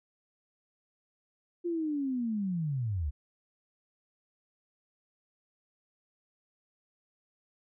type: linear sweep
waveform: sine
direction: down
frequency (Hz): 352.5 to 65.41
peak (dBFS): -29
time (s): 1.64-3.11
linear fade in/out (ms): 20
effects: none